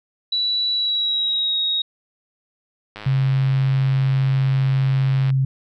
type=tone with pitch glide; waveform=sine; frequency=3939 to 3774 Hz; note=B7 to A#7; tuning=-5 to +21 cents; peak=-18 dBFS; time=0.32-1.82 s; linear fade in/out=5 ms; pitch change=-74 cents; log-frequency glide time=0.72-1.58 s
type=click train; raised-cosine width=0.3 ms; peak=-18 dBFS; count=247; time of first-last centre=2.96-5.303 s; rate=105 Hz
type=tone; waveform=sine; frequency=133.6 Hz; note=C3; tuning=36 cents sharp; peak=-15 dBFS; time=3.06-5.45 s; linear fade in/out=5 ms
effects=none